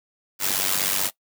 white noise with amplitude modulation, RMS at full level -20 dBFS, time 0.39-1.11 s, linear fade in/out 50 ms, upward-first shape sine, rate 96.4 Hz, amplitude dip 80%, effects noise-tail reverb RT60 0.1 s tail -20 dB re dry + high-pass 100 Hz 12 dB/octave

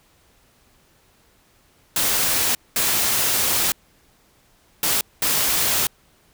white noise bursts at uneven times, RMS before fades -20 dBFS, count 4, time 1.96-2.55 / 2.76-3.72 / 4.83-5.01 / 5.22-5.87 s, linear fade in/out 2 ms, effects pink hiss -58 dBFS RMS until 6.33 s

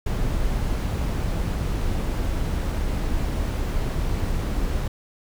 brown noise, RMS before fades -24 dBFS, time 0.06-4.88 s, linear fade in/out 5 ms, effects none

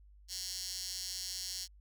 15% pulse tone with high-pass filter, 185 Hz, F#3, in tune, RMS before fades -41 dBFS, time 0.28-1.68 s, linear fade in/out 50 ms, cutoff 5000 Hz, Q 3.1, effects added 50 Hz sine -56 dBFS peak until 1.8 s

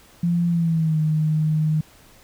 sine tone with pitch glide, 172.1 to 155.11 Hz, F3 to D#3, -25 to -5 cents, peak -17 dBFS, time 0.23-1.81 s, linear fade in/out 5 ms, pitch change -180 cents, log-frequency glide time 0.48-0.99 s, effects pink hiss -51 dBFS RMS until 2.23 s

